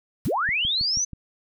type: noise with exponential decay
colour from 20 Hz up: white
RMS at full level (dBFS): -36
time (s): 0.25-0.37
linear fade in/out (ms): 0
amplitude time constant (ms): 25
type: linear sweep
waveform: sine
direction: up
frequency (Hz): 36.6 to 6220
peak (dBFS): -21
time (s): 0.25-1.05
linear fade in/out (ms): 10
type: click train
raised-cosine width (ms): 5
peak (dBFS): -24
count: 5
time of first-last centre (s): 0.49-1.133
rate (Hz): 6.22
effects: none